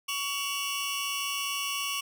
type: tone cluster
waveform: sawtooth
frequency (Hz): 1124 / 2735 / 2938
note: C#6 / F7 / F#7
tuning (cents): +24 / -37 / -13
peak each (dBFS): -31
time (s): 0.08-2.01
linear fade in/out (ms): 10
effects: none